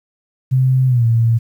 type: tone with pitch glide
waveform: sine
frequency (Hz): 130 to 115.15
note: C3 to A#2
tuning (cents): -11 to -21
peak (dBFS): -10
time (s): 0.51-1.39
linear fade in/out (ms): 20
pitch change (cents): -210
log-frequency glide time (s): 0.87-1.05
effects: 8-bit